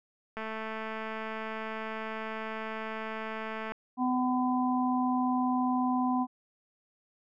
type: click train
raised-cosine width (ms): 0.5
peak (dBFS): -23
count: 738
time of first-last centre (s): 0.37-3.72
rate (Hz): 220
type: harmonic tone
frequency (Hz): 252.2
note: B3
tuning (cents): +36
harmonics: 1 / 3 / 4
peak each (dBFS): -27 / -32 / -33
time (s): 3.97-6.27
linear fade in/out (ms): 50
effects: none